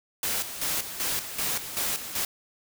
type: noise with tremolo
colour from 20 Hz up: white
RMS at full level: -28 dBFS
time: 0.23-2.25 s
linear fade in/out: 2 ms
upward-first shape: square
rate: 2.6 Hz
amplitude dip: 65%
effects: none

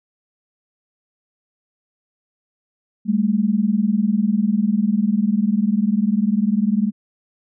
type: tone pair together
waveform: sine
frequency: 199.93 / 220 Hz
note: G3 / A3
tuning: +34 / 0 cents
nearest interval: major second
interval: 166 cents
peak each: -18 dBFS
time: 3.05-6.92 s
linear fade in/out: 50 ms
effects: none

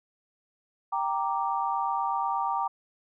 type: chord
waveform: sine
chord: G minor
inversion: none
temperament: equal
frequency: 784 / 932.3 / 1174.7 Hz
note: G5 / Bb5 / D6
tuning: 0 / 0 / 0 cents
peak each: -30 / -29 / -31 dBFS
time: 0.92-2.68 s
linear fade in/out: 10 ms
effects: none

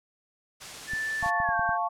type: noise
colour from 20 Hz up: white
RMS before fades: -40 dBFS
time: 0.6-1.31 s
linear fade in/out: 20 ms
type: tone with pitch glide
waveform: sine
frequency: 1760 to 1568 Hz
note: A6 to G6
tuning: 0 to 0 cents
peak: -28 dBFS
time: 0.87-1.78 s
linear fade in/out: 50 ms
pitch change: -200 cents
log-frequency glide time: 1.42-1.56 s
type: clicks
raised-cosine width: 5 ms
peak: -27 dBFS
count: 7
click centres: 0.935 / 1.228 / 1.261 / 1.402 / 1.49 / 1.594 / 1.692 s
type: chord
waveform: sine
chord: F augmented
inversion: none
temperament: equal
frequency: 698.5 / 880 / 1108.7 Hz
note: F5 / A5 / C#6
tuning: 0 / 0 / 0 cents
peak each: -29 / -30 / -30 dBFS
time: 1.22-1.89 s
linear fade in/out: 20 ms
effects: low-pass 8000 Hz 12 dB/octave

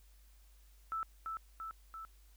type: tone with echo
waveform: sine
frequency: 1318.5 Hz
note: E6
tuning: in tune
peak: -35 dBFS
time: 0.92-1.03 s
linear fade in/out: 0 ms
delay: 340 ms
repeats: 3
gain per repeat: -3 dB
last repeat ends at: 2.05 s
effects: added 50 Hz sine -59 dBFS peak until 2.36 s + white hiss -70 dBFS RMS until 2.36 s

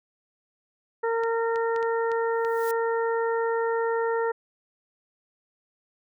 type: harmonic tone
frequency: 458.6 Hz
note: A#4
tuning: 28 cents flat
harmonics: 1 / 2 / 3 / 4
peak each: -24 / -30 / -34 / -36 dBFS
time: 1.03-4.32 s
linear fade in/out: 10 ms
type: clicks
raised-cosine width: 0.2 ms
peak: -24 dBFS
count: 6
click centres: 1.236 / 1.559 / 1.762 / 1.828 / 2.117 / 2.449 s
type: noise with exponential growth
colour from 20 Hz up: blue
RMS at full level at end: -37 dBFS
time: 2.31-2.71 s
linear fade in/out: 0 ms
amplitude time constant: 85 ms
effects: none

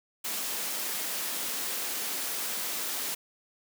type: high-pass noise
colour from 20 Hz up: white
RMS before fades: -33 dBFS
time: 0.24-3.15 s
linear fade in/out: 10 ms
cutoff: 190 Hz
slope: 24 dB/octave
effects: none

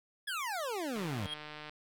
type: exponential sweep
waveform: 25% pulse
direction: down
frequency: 1734 to 89.2 Hz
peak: -31 dBFS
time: 0.27-1.27 s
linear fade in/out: 10 ms
type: click train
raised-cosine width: 0.3 ms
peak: -29 dBFS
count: 112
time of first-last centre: 0.96-1.695 s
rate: 151 Hz
type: tone with exponential growth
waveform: triangle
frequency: 3254 Hz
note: G#7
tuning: 36 cents flat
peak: -32 dBFS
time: 1.15-1.34 s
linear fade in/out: 5 ms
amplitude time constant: 41 ms
effects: none

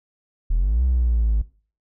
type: exponential two-way sweep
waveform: triangle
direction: up then down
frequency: 37 to 64.8 to 52 Hz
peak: -13 dBFS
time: 0.5-1.42 s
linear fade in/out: 10 ms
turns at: 0.83 s
effects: noise-tail reverb RT60 0.4 s tail -22 dB re dry + tanh soft clip ceiling -12 dBFS

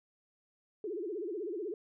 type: tone with vibrato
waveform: sine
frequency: 381.5 Hz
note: G4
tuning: 47 cents flat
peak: -35 dBFS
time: 0.84-1.74 s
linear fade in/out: 2 ms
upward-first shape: sine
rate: 16 Hz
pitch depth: 250 cents each way
effects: none

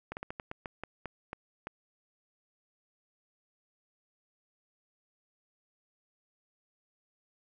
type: slowing click train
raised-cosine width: 0.5 ms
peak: -23 dBFS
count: 11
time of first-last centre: 0.12-1.671 s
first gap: 49 ms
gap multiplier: 1.24
effects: none

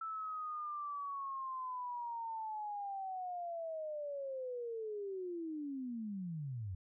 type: linear sweep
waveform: sine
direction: down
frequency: 1324 to 87.31 Hz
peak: -39 dBFS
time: 0.01-6.75 s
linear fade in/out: 5 ms
effects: none

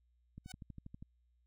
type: click train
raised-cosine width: 5 ms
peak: -36 dBFS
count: 9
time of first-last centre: 0.38-1.025 s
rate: 12.4 Hz
type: tone with exponential growth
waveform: 5% pulse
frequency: 748 Hz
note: F#5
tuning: 19 cents sharp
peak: -33 dBFS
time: 0.44-0.52 s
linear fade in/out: 5 ms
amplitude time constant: 16 ms
effects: added 60 Hz sine -70 dBFS peak until 1.46 s

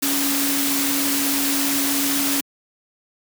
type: tone in noise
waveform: sine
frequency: 279.7 Hz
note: C#4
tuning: 16 cents sharp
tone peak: -23 dBFS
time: 0.02-2.41 s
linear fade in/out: 10 ms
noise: white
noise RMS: -22 dBFS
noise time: 0.02-2.41 s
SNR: -4 dB
effects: high-pass 150 Hz 12 dB/octave

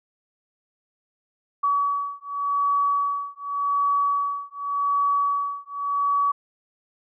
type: beating tone pair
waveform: sine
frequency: 1136 / 1136.87 Hz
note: C#6 / C#6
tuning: +42 / +43 cents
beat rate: 0.87 Hz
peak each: -24 dBFS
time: 1.63-6.32 s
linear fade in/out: 10 ms
effects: none

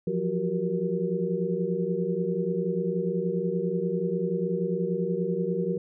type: tone cluster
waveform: sine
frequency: 170.8 / 181.1 / 360 / 386.6 / 470.5 Hz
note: F3 / F#3 / F#4 / G4 / A#4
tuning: -38 / -37 / -47 / -24 / +16 cents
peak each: -32 / -30 / -35 / -31 / -30 dBFS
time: 0.07-5.78 s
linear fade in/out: 5 ms
effects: none

